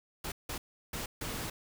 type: noise bursts at uneven times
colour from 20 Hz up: pink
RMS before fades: -38 dBFS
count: 4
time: 0.24-0.32 / 0.49-0.58 / 0.93-1.06 / 1.21-1.5 s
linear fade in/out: 5 ms
effects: none